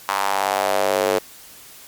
square tone with high-pass filter sweep, 49 Hz, G1, in tune, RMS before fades -20 dBFS, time 0.08-1.19 s, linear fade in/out 10 ms, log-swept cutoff 1000 to 460 Hz, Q 3, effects white hiss -43 dBFS RMS until 1.87 s + MP3 96 kbps

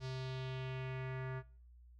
square tone with low-pass filter sweep, 130.4 Hz, C3, 5 cents flat, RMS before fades -42 dBFS, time 0-1.43 s, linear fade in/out 50 ms, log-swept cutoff 5000 to 1600 Hz, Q 2.3, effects noise-tail reverb RT60 0.5 s tail -22 dB re dry + added 60 Hz sine -57 dBFS peak until 1.99 s

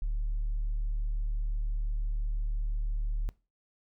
sine tone, 37.07 Hz, D1, 17 cents sharp, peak -26 dBFS, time 0.02-3.29 s, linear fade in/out 0 ms, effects noise-tail reverb RT60 0.3 s tail -23 dB re dry + tanh soft clip ceiling -26 dBFS

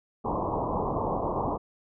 white low-pass noise, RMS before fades -29 dBFS, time 0.24-1.58 s, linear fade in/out 20 ms, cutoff 1100 Hz, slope 96 dB/octave, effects none

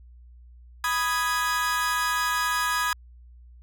40% pulse chord, G# minor, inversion first, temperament equal, 987.8 / 1244.5 / 1661.2 Hz, B5 / D#6 / G#6, 0 / 0 / 0 cents, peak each -28 / -27 / -26 dBFS, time 0.84-2.93 s, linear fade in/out 2 ms, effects added 60 Hz sine -46 dBFS peak until 3.62 s

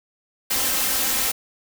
white noise with comb filter, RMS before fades -22 dBFS, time 0.5-1.32 s, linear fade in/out 10 ms, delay 3.8 ms, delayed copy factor +0.75, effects none

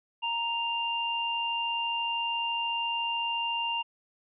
sine tone pair together, 932.4 / 2794 Hz, A#5 / F7, 0 / 0 cents, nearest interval octave + perfect fifth, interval 1900 cents, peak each -31 / -30 dBFS, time 0.22-3.83 s, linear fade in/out 20 ms, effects none

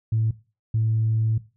sine tone pair in turn, 110.9 / 110.9 Hz, A2 / A2, +14 / +14 cents, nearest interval unison, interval 0 cents, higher neither, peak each -18 dBFS, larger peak neither, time 0.12-0.31 / 0.74-1.38 s, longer second, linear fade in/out 5 ms, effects noise-tail reverb RT60 0.3 s tail -17 dB re dry + tanh soft clip ceiling -14 dBFS

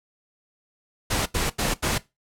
pink noise bursts, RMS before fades -24 dBFS, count 4, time 1.1-1.983 s, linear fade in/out 10 ms, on 160 ms, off 81 ms, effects noise-tail reverb RT60 0.2 s tail -18 dB re dry + low-pass 12000 Hz 12 dB/octave

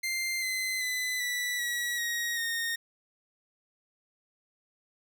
sawtooth tone with pitch steps, 2093 / 2050 / 2008 / 1966.4 / 1926 / 1886.3 / 1847.5 Hz, C7 / C7 / B6 / B6 / B6 / A#6 / A#6, 0 / -36 / +28 / -8 / -44 / +20 / -16 cents, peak -26 dBFS, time 0.03-2.76 s, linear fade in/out 10 ms, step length 390 ms, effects none

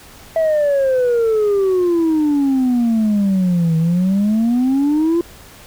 sine exponential two-way sweep, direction down then up, 657 to 160 to 346.6 Hz, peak -10 dBFS, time 0.36-5.21 s, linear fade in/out 2 ms, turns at 3.77 s, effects tanh soft clip ceiling -11 dBFS + pink hiss -41 dBFS RMS until 5.66 s

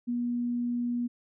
sine tone, 241.1 Hz, B3, 41 cents flat, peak -27 dBFS, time 0.07-1.08 s, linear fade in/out 20 ms, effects none

